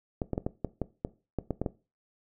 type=clicks; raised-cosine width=2 ms; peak=-16 dBFS; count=11; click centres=0.218 / 0.333 / 0.379 / 0.465 / 0.647 / 0.817 / 1.049 / 1.387 / 1.507 / 1.616 / 1.662 s; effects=noise-tail reverb RT60 0.3 s tail -18 dB re dry